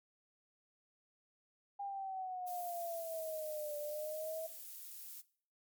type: exponential two-way sweep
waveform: sine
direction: down then up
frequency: 806 to 587.3 to 650 Hz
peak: -39 dBFS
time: 1.79-4.47 s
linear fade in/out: 10 ms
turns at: 3.77 s
type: noise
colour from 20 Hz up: violet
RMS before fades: -49 dBFS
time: 2.46-5.22 s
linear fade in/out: 20 ms
effects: noise-tail reverb RT60 0.5 s tail -19 dB re dry + MP3 96 kbps